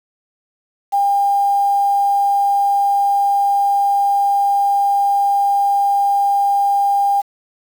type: tone with quantisation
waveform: sine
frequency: 802 Hz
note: G5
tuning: 39 cents sharp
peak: -12 dBFS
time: 0.92-7.22 s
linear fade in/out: 20 ms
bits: 6
effects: none